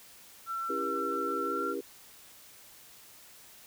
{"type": "tone with pitch glide", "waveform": "sine", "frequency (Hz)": [1347, 1372.1], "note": ["E6", "F6"], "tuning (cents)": [37, -31], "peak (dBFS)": -32, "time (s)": [0.46, 1.75], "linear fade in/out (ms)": 50, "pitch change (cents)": 32, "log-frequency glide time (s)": [1.44, 1.64]}
{"type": "chord", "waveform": "sine", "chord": "C# diminished seventh", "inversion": "none", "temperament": "just", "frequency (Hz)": [277.2, 332.6, 399.1, 479], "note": ["C#4", "E4", "G4", "Bb4"], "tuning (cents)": [0, 16, 31, 47], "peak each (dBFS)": [-39, -39, -36, -38], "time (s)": [0.69, 1.81], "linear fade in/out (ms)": 10}
{"effects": ["white hiss -54 dBFS RMS until 3.66 s"]}